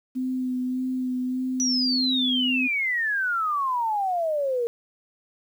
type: tone with vibrato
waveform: sine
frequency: 254.9 Hz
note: C4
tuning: 45 cents flat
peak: -24 dBFS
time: 0.15-2.68 s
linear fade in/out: 20 ms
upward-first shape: sine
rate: 1.7 Hz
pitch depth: 18 cents each way
type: exponential sweep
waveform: sine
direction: down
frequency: 5950 to 460.3 Hz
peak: -22 dBFS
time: 1.6-4.67 s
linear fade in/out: 0 ms
effects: 9-bit